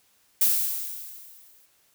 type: noise with exponential decay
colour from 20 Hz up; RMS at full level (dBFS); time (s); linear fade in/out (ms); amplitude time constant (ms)
violet; -19; 0.41-1.66; 5; 270
effects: white hiss -64 dBFS RMS until 1.94 s